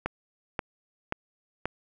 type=click train; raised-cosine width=0.5 ms; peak=-13 dBFS; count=4; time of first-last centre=0.06-1.656 s; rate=1.88 Hz; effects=none

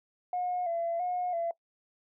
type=tone with vibrato; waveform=sine; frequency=698 Hz; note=F5; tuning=1 cent flat; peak=-28 dBFS; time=0.33-1.51 s; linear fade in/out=2 ms; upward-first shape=square; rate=1.5 Hz; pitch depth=55 cents each way; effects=noise-tail reverb RT60 0.1 s tail -20 dB re dry + tanh soft clip ceiling -24 dBFS

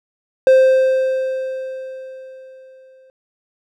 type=tone with exponential decay; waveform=triangle; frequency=523.3 Hz; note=C5; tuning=in tune; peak=-4 dBFS; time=0.47-3.1 s; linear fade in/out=1 ms; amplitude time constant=570 ms; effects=none

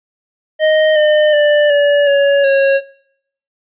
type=tone with pitch steps; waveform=square; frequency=622.3 / 606.7 / 591.5 / 576.6 / 562.1 / 548 Hz; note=D#5 / D#5 / D5 / D5 / C#5 / C#5; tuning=0 / -44 / +12 / -32 / +24 / -20 cents; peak=-9 dBFS; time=0.59-2.81 s; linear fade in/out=50 ms; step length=370 ms; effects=noise-tail reverb RT60 0.7 s tail -20 dB re dry + resampled to 8000 Hz

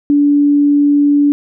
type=tone; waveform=sine; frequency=288.7 Hz; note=D4; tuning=30 cents flat; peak=-7 dBFS; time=0.1-1.32 s; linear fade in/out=0 ms; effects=none

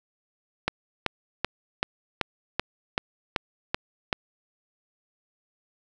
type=click train; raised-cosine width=0.3 ms; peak=-7 dBFS; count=10; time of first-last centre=0.68-4.128 s; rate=2.61 Hz; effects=none

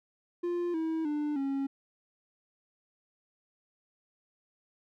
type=tone with pitch steps; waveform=triangle; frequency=349.2 / 322.1 / 297.1 / 274 Hz; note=F4 / E4 / D4 / C#4; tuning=0 / -40 / +20 / -20 cents; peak=-27 dBFS; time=0.43-1.67 s; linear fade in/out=10 ms; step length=310 ms; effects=none

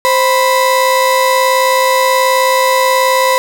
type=tone pair together; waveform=35% pulse; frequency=523.3 / 987.9 Hz; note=C5 / B5; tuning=0 / 0 cents; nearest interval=major seventh; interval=1100 cents; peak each=-10 dBFS; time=0.05-3.38 s; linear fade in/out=0 ms; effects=none

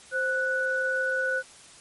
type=tone pair together; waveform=sine; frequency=522.8 / 1480 Hz; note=C5 / F#6; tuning=-1 / 0 cents; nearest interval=octave + tritone; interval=1801 cents; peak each=-29 / -25 dBFS; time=0.11-1.43 s; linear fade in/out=50 ms; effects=white hiss -50 dBFS RMS until 1.8 s + MP3 48 kbps

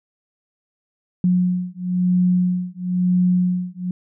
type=beating tone pair; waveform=sine; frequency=180 / 181 Hz; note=F#3 / F#3; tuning=-47 / -38 cents; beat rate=1 Hz; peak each=-19 dBFS; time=1.24-3.91 s; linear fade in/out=2 ms; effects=none

